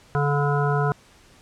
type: harmonic tone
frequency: 143.9 Hz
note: D3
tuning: 35 cents flat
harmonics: 1 / 3 / 5 / 7 / 9 / 10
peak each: -21 / -26 / -28 / -29 / -31 / -31 dBFS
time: 0.15-0.92 s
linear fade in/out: 0 ms
effects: pink hiss -53 dBFS RMS until 1.41 s + low-pass 9000 Hz 12 dB/octave